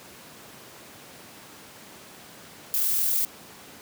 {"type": "noise with amplitude modulation", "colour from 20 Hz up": "violet", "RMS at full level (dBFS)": -23, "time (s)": [2.74, 3.25], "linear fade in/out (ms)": 0, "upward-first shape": "sine", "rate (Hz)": 41, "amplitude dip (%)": 25, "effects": ["pink hiss -46 dBFS RMS until 3.81 s", "high-pass 150 Hz 12 dB/octave"]}